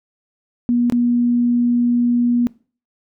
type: tone with dropouts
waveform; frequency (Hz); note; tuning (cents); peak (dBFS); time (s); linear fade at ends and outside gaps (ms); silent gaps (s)
sine; 240.8; B3; -44; -13; 0.69-2.47; 0; 0.899-0.923
effects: noise-tail reverb RT60 0.4 s tail -22 dB re dry